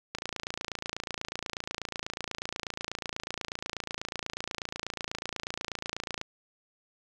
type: click train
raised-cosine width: 0.2 ms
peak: -16 dBFS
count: 172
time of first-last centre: 0.15-6.214 s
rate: 28.2 Hz
effects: none